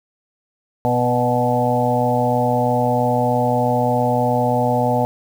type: harmonic tone with a mistuned harmonic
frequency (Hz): 123.1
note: B2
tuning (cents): -5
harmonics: 1 / 2 / 4 / 5 / 6 / 7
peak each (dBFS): -22 / -22 / -22 / -22 / -22 / -22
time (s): 0.85-5.05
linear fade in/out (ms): 0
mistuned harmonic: 5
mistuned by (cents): -17
effects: 7-bit